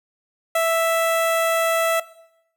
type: tone with notch filter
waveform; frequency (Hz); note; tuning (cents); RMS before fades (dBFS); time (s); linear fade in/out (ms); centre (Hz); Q
sawtooth; 659.3; E5; 0; -19; 0.55-2; 5; 4800; 1.2
effects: noise-tail reverb RT60 0.8 s tail -19 dB re dry